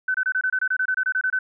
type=tone bursts; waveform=sine; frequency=1517 Hz; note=F#6; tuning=43 cents sharp; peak=-19 dBFS; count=15; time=0.08-1.39 s; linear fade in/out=5 ms; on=64 ms; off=25 ms; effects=none